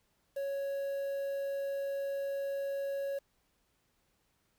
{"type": "tone with quantisation", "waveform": "triangle", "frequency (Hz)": 554.4, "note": "C#5", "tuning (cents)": 0, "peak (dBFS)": -31, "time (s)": [0.36, 3.19], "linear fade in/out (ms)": 10, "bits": 9, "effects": ["pink hiss -75 dBFS RMS until 4.58 s"]}